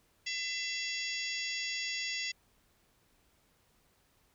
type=harmonic tone with a mistuned harmonic; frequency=673 Hz; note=E5; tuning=36 cents sharp; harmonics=3 / 4 / 5 / 6 / 7 / 8 / 9 / 10; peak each=-39 / -40 / -42 / -51 / -41 / -44 / -55 / -45 dBFS; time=0.26-2.32 s; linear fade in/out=10 ms; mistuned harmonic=6; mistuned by=-28 cents; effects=pink hiss -70 dBFS RMS until 4.34 s